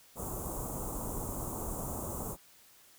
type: band-stop noise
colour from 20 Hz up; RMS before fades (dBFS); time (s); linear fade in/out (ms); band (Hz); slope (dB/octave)
pink; -38; 0.15-2.37; 50; 1200 to 6800; 48
effects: white hiss -60 dBFS RMS until 2.98 s